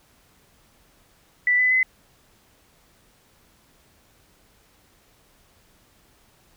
sine tone with pitch steps, 1975.5 / 2004 / 2033 Hz, B6 / B6 / B6, 0 / +25 / +50 cents, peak -16 dBFS, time 1.47-1.83 s, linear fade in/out 2 ms, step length 120 ms, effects pink hiss -59 dBFS RMS until 6.56 s

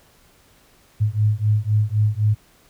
sine beating tone pair, 104.4 / 108.3 Hz, G#2 / A2, +10 / -27 cents, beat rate 3.9 Hz, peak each -19 / -19 dBFS, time 1-2.35 s, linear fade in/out 20 ms, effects pink hiss -55 dBFS RMS until 2.69 s

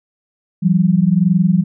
sine tone pair together, 168.9 / 190.46 Hz, E3 / G3, +42 / -50 cents, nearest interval major second, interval 208 cents, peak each -13 dBFS, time 0.62-1.64 s, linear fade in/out 20 ms, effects none

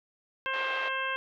harmonic tone, 530 Hz, C5, 22 cents sharp, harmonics 1 / 2 / 3 / 4 / 5 / 6, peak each -39 / -34 / -33 / -40 / -36 / -41 dBFS, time 0.46-1.16 s, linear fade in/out 0 ms
pink band-pass noise, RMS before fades -40 dBFS, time 0.53-0.89 s, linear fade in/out 10 ms, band 470 to 3500 Hz, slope 24 dB/octave
effects none

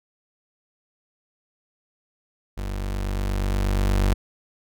35% pulse tone with level ramp, 48.4 Hz, G1, 21 cents flat, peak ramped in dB -26 to -15 dBFS, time 2.57-4.14 s, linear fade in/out 10 ms, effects none

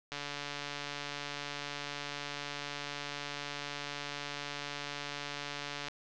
click train, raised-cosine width 0.2 ms, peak -21 dBFS, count 831, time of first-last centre 0.12-5.884 s, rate 144 Hz, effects low-pass 6000 Hz 12 dB/octave

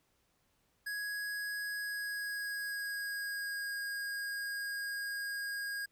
square tone with pitch glide, 1664 to 1632.6 Hz, G#6 to G#6, +3 to -30 cents, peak -37 dBFS, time 0.86-5.86 s, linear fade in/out 10 ms, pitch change -33 cents, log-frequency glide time 1.78-3.74 s, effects pink hiss -75 dBFS RMS until 5.91 s

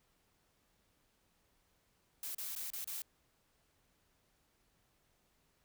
blue noise with dropouts, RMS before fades -42 dBFS, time 2.23-3.02 s, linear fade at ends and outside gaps 2 ms, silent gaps 2.348-2.382 / 2.552-2.561 / 2.703-2.733 / 2.844-2.874 s, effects pink hiss -75 dBFS RMS until 5.64 s

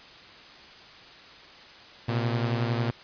sawtooth beating tone pair, 116.54 / 127.54 Hz, A#2 / C3, 0 / -44 cents, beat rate 11 Hz, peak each -22 / -27 dBFS, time 2.08-2.91 s, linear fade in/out 10 ms, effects white hiss -48 dBFS RMS until 3.03 s + resampled to 11025 Hz

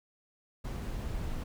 brown noise, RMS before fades -36 dBFS, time 0.64-1.44 s, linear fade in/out 10 ms, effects none

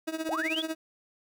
30% pulse tone with tremolo, 319.4 Hz, D#4, 45 cents sharp, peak -25 dBFS, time 0.07-0.75 s, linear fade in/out 10 ms, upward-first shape triangle, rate 16 Hz, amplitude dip 90%
sine linear sweep, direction up, 523.3 to 3494 Hz, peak -29 dBFS, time 0.29-0.62 s, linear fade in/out 0 ms
effects none

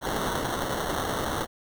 blue noise with sample-and-hold, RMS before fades -29 dBFS, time 0.01-1.47 s, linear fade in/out 50 ms, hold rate 2450 Hz, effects none

